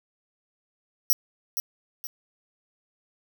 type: tone with echo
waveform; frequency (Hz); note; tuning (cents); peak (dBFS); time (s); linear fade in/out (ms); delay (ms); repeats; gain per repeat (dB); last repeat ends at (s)
5% pulse; 5700; F8; +34; -12; 1.1-1.13; 0; 470; 2; -8; 2.07
effects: 8-bit